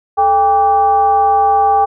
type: tone with frequency modulation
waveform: sine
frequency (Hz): 798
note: G5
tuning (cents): +31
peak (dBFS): -8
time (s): 0.17-1.86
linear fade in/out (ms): 20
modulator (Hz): 362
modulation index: 0.56
effects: none